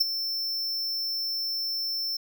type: tone with ADSR envelope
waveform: square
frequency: 5350 Hz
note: E8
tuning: 25 cents sharp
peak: -17 dBFS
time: 0-2.17 s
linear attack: 11 ms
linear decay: 19 ms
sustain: -11 dB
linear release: 6 ms
effects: none